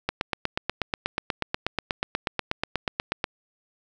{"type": "click train", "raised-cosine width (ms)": 0.3, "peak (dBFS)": -8, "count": 27, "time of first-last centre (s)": [0.09, 3.242], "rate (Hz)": 8.25, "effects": []}